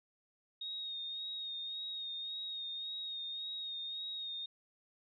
sine tone with vibrato, 3729 Hz, A#7, in tune, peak -39 dBFS, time 0.61-4.46 s, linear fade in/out 5 ms, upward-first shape sine, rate 1.8 Hz, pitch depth 31 cents each way, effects none

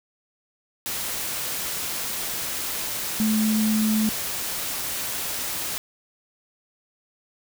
sine tone in noise, 216.7 Hz, A3, 26 cents flat, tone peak -19 dBFS, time 3.2-4.09 s, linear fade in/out 0 ms, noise white, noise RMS -29 dBFS, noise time 0.86-5.78 s, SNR +7 dB, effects none

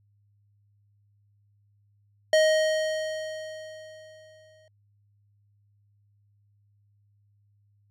square tone with exponential decay, 626 Hz, D#5, 10 cents sharp, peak -17 dBFS, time 2.33-4.68 s, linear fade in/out 2 ms, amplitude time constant 510 ms, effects added 102 Hz sine -62 dBFS peak until 7.9 s + low-pass 7000 Hz 12 dB/octave

